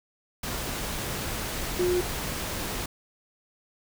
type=tone in noise; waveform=sine; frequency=358.2 Hz; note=F4; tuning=44 cents sharp; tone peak=-22 dBFS; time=1.79-2.01 s; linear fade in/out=5 ms; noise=pink; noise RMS=-32 dBFS; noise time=0.43-2.86 s; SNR=+7 dB; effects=none